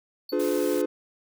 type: tone with exponential decay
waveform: square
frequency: 4475 Hz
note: C#8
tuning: 16 cents sharp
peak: -34 dBFS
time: 0.29-0.4 s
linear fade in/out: 5 ms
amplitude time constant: 22 ms
type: chord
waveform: triangle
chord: D diminished seventh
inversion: none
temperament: just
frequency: 293.7 / 352.4 / 422.9 / 507.5 Hz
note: D4 / F4 / Ab4 / Cb5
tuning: 0 / +16 / +31 / +47 cents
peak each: -26 dBFS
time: 0.32-0.86 s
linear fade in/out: 10 ms
type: noise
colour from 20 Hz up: white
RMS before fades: -39 dBFS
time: 0.39-0.82 s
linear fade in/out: 10 ms
effects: none